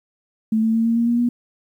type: tone with pitch steps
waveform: sine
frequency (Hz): 220 / 223.3 / 226.7 / 230.1 / 233.6 / 237.2 / 240.7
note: A3 / A3 / A#3 / A#3 / A#3 / A#3 / B3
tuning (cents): 0 / +26 / -48 / -22 / +4 / +30 / -44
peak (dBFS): -15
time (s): 0.52-1.29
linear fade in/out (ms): 5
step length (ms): 110
effects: 9-bit